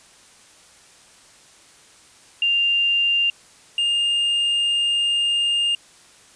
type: tone pair in turn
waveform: sine / triangle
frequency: 2794 / 2817 Hz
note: F7 / F7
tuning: 0 / +14 cents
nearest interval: unison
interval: 14 cents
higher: second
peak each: -16 dBFS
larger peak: neither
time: 2.42-3.3 / 3.78-5.75 s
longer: second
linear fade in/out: 2 ms
effects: white hiss -50 dBFS RMS until 6.35 s + resampled to 22050 Hz